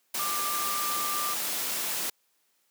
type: tone in noise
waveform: sine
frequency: 1187 Hz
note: D6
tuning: 18 cents sharp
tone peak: -31 dBFS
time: 0.19-1.34 s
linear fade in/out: 5 ms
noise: white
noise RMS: -31 dBFS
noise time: 0.14-2.1 s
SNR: -3 dB
effects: white hiss -71 dBFS RMS until 2.7 s + high-pass 200 Hz 12 dB/octave